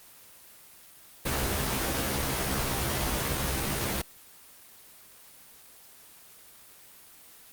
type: noise with comb filter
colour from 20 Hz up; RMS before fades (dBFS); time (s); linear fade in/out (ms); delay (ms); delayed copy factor
pink; -29; 1.25-4.02; 10; 15; +1
effects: white hiss -52 dBFS RMS until 7.52 s + Opus 24 kbps